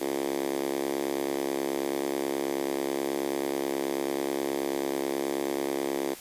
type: tone with high-pass filter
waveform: 5% pulse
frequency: 69.3 Hz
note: C#2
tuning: in tune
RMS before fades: -30 dBFS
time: 0-6.15 s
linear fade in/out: 20 ms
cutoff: 330 Hz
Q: 3.3
effects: white hiss -45 dBFS RMS until 6.2 s + resampled to 32000 Hz